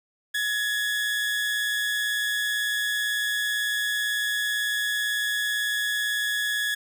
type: tone pair together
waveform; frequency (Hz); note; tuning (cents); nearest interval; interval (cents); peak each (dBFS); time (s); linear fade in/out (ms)
30% pulse; 1684 / 1802; G#6 / A6; +24 / +41; minor second; 117; -22 / -32; 0.34-6.75; 10
effects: none